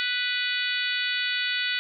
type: harmonic tone with a mistuned harmonic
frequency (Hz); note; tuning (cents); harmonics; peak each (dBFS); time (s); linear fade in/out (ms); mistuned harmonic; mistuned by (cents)
493.9; B4; 0; 3 / 4 / 5 / 6 / 7 / 8 / 9; -30 / -31 / -32 / -33 / -33 / -34 / -35; 0-1.79; 0; 8; -43
effects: none